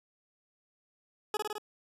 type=tone with echo; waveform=20% pulse; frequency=422.6 Hz; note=G#4; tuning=30 cents sharp; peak=-24 dBFS; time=1.34-1.37 s; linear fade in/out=2 ms; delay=53 ms; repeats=4; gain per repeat=-2 dB; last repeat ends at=1.582 s; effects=resampled to 32000 Hz